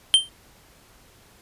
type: tone with exponential decay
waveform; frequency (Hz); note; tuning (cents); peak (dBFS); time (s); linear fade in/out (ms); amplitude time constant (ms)
square; 3136; G7; 0; -9; 0.14-0.29; 0; 32
effects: pink hiss -54 dBFS RMS until 1.41 s + resampled to 32000 Hz